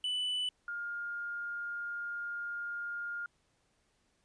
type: tone pair in turn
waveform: triangle / sine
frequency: 2985 / 1412.8 Hz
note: F#7 / F6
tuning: +15 / +20 cents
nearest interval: octave + minor second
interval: 1295 cents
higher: first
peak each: -30 / -36 dBFS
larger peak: first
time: 0.04-0.49 / 0.68-3.26 s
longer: second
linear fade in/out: 2 ms
effects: pink hiss -74 dBFS RMS until 4.24 s + resampled to 22050 Hz